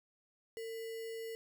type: tone with sample-and-hold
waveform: sine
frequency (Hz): 452.1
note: A4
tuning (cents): +47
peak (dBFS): -40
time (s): 0.57-1.35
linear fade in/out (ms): 0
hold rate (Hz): 2450
effects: none